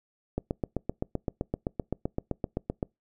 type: click train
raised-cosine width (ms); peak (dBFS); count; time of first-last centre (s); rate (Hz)
2; -15; 20; 0.38-2.828; 7.76
effects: noise-tail reverb RT60 0.2 s tail -26 dB re dry